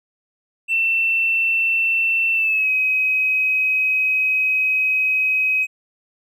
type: tone with pitch glide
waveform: triangle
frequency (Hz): 2684 to 2533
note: E7 to D#7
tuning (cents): +31 to +30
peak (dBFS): -12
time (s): 0.68-5.67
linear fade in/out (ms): 50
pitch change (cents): -101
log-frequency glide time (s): 2.34-2.7
effects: tanh soft clip ceiling -14 dBFS